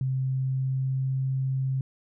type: tone with pitch glide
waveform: sine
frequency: 131.5 to 132.72 Hz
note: C3 to C3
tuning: +9 to +25 cents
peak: -24 dBFS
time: 0.01-1.81 s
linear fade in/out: 2 ms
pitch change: +16 cents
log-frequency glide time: 0.19-1.22 s
effects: none